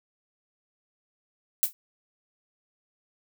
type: noise with exponential decay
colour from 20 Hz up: violet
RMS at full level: -18 dBFS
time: 1.63-1.73 s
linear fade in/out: 0 ms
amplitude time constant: 21 ms
effects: none